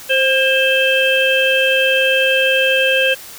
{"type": "harmonic tone with a mistuned harmonic", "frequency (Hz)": 526, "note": "C5", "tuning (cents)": 9, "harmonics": [1, 3, 5, 6], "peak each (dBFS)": [-16, -18, -16, -19], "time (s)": [0.09, 3.15], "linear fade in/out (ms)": 20, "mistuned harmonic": 3, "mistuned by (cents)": 34, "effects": ["white hiss -35 dBFS RMS until 3.38 s"]}